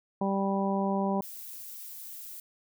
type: harmonic tone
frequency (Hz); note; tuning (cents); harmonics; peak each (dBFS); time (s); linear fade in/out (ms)
196; G3; 0; 1 / 2 / 3 / 4 / 5; -28 / -34 / -34 / -34 / -35; 0.21-1.21; 5
type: noise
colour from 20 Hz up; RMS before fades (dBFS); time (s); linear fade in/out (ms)
violet; -43; 1.22-2.4; 2
effects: none